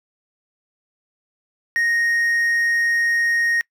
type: tone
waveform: triangle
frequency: 1864.7 Hz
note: A#6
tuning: in tune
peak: -15 dBFS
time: 1.76-3.61 s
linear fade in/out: 0 ms
effects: noise-tail reverb RT60 0.1 s tail -24 dB re dry